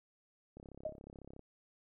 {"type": "click train", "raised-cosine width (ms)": 2, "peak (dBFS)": -38, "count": 29, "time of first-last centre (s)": [0.57, 1.394], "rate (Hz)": 34}
{"type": "tone with exponential decay", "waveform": "sine", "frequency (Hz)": 622.3, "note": "D#5", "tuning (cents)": 0, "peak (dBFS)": -32, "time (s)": [0.85, 0.99], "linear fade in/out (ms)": 5, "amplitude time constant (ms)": 29}
{"effects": []}